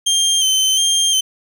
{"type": "tone with vibrato", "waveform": "25% pulse", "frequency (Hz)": 3136, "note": "G7", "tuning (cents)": 0, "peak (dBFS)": -9, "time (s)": [0.06, 1.21], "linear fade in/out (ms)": 10, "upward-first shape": "square", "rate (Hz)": 1.4, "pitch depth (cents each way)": 31, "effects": []}